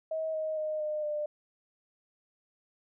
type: tone with pitch steps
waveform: sine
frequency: 637 / 627.1 / 617.4 / 607.9 / 598.5 Hz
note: D#5 / D#5 / D#5 / D#5 / D5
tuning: +41 / +13 / -14 / -40 / +33 cents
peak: -30 dBFS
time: 0.11-1.26 s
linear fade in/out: 5 ms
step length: 230 ms
effects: none